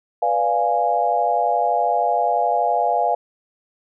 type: chord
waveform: sine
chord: B diminished seventh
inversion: none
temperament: equal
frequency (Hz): 493.9 / 587.3 / 698.5 / 830.6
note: B4 / D5 / F5 / Ab5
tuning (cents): 0 / 0 / 0 / 0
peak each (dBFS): -25 / -25 / -19 / -21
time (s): 0.22-3.15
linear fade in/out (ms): 5
effects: none